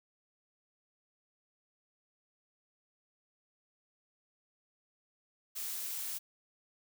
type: noise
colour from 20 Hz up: blue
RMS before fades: -39 dBFS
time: 5.55-6.19 s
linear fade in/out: 20 ms
effects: none